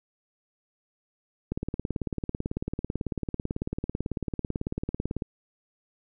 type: click train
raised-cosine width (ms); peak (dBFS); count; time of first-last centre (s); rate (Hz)
3; -16; 68; 1.52-5.222; 18.1
effects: none